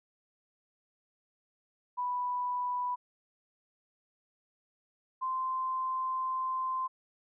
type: tone pair in turn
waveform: sine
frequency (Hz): 987.8 / 1038.9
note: B5 / C6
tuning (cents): 0 / -13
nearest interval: minor second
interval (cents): 87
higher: second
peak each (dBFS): -30 / -30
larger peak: neither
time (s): 1.97-2.96 / 5.21-6.88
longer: second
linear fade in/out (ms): 20
effects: none